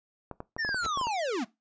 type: clicks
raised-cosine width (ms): 1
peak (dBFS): -23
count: 10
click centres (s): 0.313 / 0.404 / 0.565 / 0.649 / 0.691 / 0.745 / 0.862 / 0.974 / 1.013 / 1.07
type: linear sweep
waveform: square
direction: down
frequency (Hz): 1864.7 to 198.8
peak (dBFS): -29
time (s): 0.58-1.45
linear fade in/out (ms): 20
type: noise with exponential growth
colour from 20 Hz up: pink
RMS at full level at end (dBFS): -32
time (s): 0.79-0.86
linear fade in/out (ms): 5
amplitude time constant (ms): 15
effects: noise-tail reverb RT60 0.2 s tail -19 dB re dry + resampled to 16000 Hz